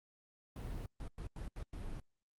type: noise bursts at uneven times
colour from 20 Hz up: brown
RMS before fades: -43 dBFS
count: 6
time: 0.56-0.86 / 1-1.08 / 1.18-1.27 / 1.36-1.48 / 1.56-1.63 / 1.73-2 s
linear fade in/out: 2 ms
effects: Opus 32 kbps